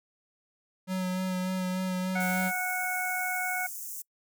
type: tone with vibrato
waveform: square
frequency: 185 Hz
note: F#3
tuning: in tune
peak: -29 dBFS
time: 0.87-2.52 s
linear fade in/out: 50 ms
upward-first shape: sine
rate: 3.4 Hz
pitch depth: 18 cents each way
type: harmonic tone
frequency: 735 Hz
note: F#5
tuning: 12 cents flat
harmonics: 1 / 2 / 3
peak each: -33 / -33 / -33 dBFS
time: 2.15-3.67 s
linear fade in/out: 10 ms
type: high-pass noise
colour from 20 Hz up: white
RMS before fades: -39 dBFS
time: 2.2-4.02 s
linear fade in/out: 5 ms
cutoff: 6100 Hz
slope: 48 dB/octave
effects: noise-tail reverb RT60 0.1 s tail -25 dB re dry